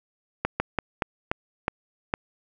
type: slowing click train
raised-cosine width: 0.5 ms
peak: -8 dBFS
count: 7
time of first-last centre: 0.45-2.139 s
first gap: 150 ms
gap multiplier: 1.25
effects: none